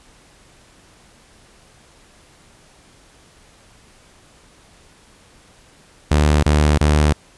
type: tone bursts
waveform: sawtooth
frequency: 75 Hz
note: D2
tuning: 37 cents sharp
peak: -8 dBFS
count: 3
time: 6.11-7.128 s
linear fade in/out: 5 ms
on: 320 ms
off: 29 ms
effects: pink hiss -50 dBFS RMS until 7.37 s + resampled to 24000 Hz